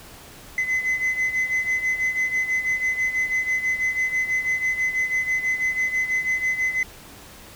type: beating tone pair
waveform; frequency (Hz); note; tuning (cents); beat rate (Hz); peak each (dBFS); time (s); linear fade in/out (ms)
sine; 2031 / 2037.1; B6 / C7; +48 / -47; 6.1; -20 / -24; 0.58-6.83; 2
effects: tanh soft clip ceiling -18 dBFS + pink hiss -44 dBFS RMS until 7.55 s